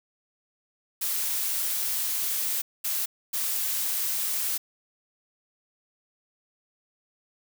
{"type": "noise bursts at uneven times", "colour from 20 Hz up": "blue", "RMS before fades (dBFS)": -28, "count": 3, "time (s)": [[1.01, 2.62], [2.84, 3.06], [3.33, 4.58]], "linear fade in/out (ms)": 10, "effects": []}